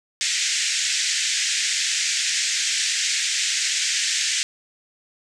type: band-pass noise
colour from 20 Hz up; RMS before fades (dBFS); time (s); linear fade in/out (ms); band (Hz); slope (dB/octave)
white; -23; 0.21-4.43; 0; 1700 to 7800; 48
effects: none